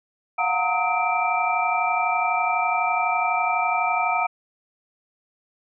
sine tone cluster, 709 / 741 / 917 / 1271 / 2350 Hz, F5 / F#5 / A#5 / D#6 / D7, +26 / +2 / -29 / +36 / +1 cents, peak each -26 dBFS, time 0.38-4.27 s, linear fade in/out 10 ms, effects none

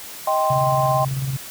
sine chord, C minor, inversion first, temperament just, 627.9 / 784.9 / 1046.5 Hz, Eb5 / G5 / C6, +16 / +2 / 0 cents, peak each -21 dBFS, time 0.27-1.05 s, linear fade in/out 5 ms
sine tone with tremolo, 133.9 Hz, C3, 40 cents sharp, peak -20 dBFS, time 0.5-1.37 s, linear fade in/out 5 ms, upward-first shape square, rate 18 Hz, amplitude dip 40%
effects white hiss -36 dBFS RMS until 1.5 s

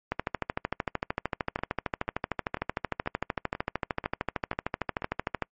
two click trains, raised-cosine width 0.5 ms, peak -19 / -12 dBFS, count 8 / 71, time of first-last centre 1.59-5.021 / 0.12-5.423 s, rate 2.04 / 13.2 Hz, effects noise-tail reverb RT60 0.1 s tail -26 dB re dry + MP3 32 kbps

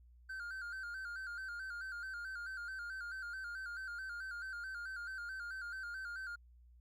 triangle tone with vibrato, 1476 Hz, F#6, 5 cents flat, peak -40 dBFS, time 0.29-6.36 s, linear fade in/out 10 ms, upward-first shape square, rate 4.6 Hz, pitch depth 75 cents each way, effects added 60 Hz sine -59 dBFS peak until 6.8 s + Opus 48 kbps

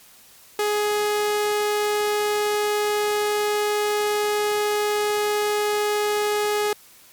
sawtooth tone, 417.7 Hz, G#4, 10 cents sharp, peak -16 dBFS, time 0.59-6.73 s, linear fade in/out 2 ms, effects white hiss -50 dBFS RMS until 7.12 s + MP3 96 kbps

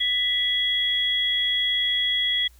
sine tone pair together, 1978 / 3327 Hz, B6 / G#7, +2 / +2 cents, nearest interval major sixth, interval 900 cents, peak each -27 / -21 dBFS, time 0-2.48 s, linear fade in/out 10 ms, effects added 60 Hz sine -50 dBFS peak until 2.59 s + white hiss -59 dBFS RMS until 2.59 s

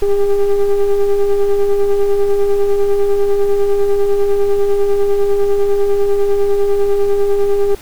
triangle ring-modulated tone, 199 Hz, G3, 26 cents sharp, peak -4 dBFS, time 0.02-7.75 s, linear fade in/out 5 ms, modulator 204 Hz, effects pink hiss -38 dBFS RMS until 7.81 s

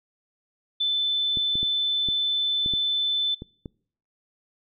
sine tone, 3520 Hz, A7, in tune, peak -21 dBFS, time 0.8-3.35 s, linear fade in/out 10 ms
clicks, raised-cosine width 3 ms, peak -22 dBFS, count 8, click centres 1.372 / 1.555 / 1.63 / 2.087 / 2.661 / 2.737 / 3.421 / 3.658 s
effects noise-tail reverb RT60 0.6 s tail -26 dB re dry

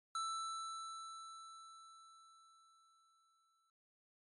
square tone with exponential decay, 1325 Hz, E6, 9 cents sharp, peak -38 dBFS, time 0.15-3.7 s, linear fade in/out 2 ms, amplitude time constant 770 ms, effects noise-tail reverb RT60 0.6 s tail -25 dB re dry + MP3 48 kbps

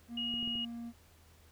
triangle tone with pitch glide, 235.7 to 234.2 Hz, A#3 to A#3, +19 to +8 cents, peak -38 dBFS, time 0.08-0.93 s, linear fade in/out 50 ms, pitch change -11 cents, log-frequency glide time 0.41-0.48 s
sine tone, 2879 Hz, F#7, 48 cents flat, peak -34 dBFS, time 0.17-0.65 s, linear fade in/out 5 ms
clicks, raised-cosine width 3 ms, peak -36 dBFS, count 4, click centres 0.34 / 0.428 / 0.476 / 0.555 s
effects added 81 Hz sine -61 dBFS peak until 1.51 s + pink hiss -64 dBFS RMS until 1.51 s

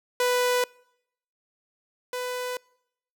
sawtooth tone pair in turn, 495 / 498.2 Hz, B4 / B4, +4 / +15 cents, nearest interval unison, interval 11 cents, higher second, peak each -17 / -25 dBFS, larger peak first, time 0.2-0.64 / 2.13-2.57 s, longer neither, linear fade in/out 2 ms, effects noise-tail reverb RT60 0.8 s tail -26 dB re dry

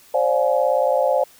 sine chord, D half-diminished seventh, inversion third, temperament just, 528.6 / 587.3 / 704.8 / 845.8 Hz, C5 / D5 / F5 / Ab5, +18 / 0 / +16 / +31 cents, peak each -19 / -20 / -23 / -24 dBFS, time 0.14-1.24 s, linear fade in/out 5 ms, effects white hiss -50 dBFS RMS until 1.39 s

